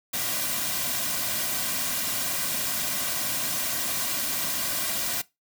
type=noise with comb filter; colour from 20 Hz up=white; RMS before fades=-28 dBFS; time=0.13-5.22 s; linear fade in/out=10 ms; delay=2.3 ms; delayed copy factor=-0.6; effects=noise-tail reverb RT60 0.2 s tail -20 dB re dry